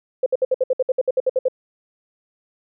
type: tone bursts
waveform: sine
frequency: 516 Hz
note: C5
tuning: 24 cents flat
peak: -14 dBFS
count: 14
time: 0.23-1.484 s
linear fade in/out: 5 ms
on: 32 ms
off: 62 ms
effects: none